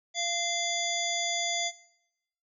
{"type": "harmonic tone with a mistuned harmonic", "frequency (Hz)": 690, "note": "F5", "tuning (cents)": -21, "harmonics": [1, 3, 5, 7, 9, 10], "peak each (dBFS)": [-35, -34, -32, -38, -38, -35], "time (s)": [0.14, 1.72], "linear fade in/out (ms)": 50, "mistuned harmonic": 7, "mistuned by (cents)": -16, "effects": ["noise-tail reverb RT60 0.8 s tail -19 dB re dry"]}